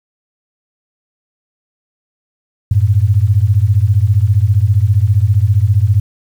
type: beating tone pair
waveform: sine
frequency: 94.4 / 109.4 Hz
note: F#2 / A2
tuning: +35 / -9 cents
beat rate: 15 Hz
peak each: -11 dBFS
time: 2.71-6 s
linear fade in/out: 5 ms
effects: 7-bit